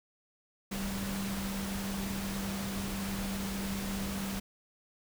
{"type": "tone in noise", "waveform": "sine", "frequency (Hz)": 196, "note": "G3", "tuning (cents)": 0, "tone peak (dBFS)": -35, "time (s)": [0.71, 4.4], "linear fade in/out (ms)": 10, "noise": "pink", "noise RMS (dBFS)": -39, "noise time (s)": [0.71, 4.4], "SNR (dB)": 1, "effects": []}